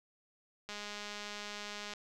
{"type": "click train", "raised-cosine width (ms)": 0.2, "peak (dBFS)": -26, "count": 259, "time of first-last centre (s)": [0.69, 1.936], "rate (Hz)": 207, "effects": []}